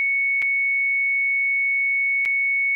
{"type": "tone with dropouts", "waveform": "sine", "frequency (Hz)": 2217, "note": "C#7", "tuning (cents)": 0, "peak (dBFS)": -18, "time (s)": [0, 2.75], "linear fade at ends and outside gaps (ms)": 0, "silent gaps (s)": [[0.419, 0.424], [2.252, 2.258]], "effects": []}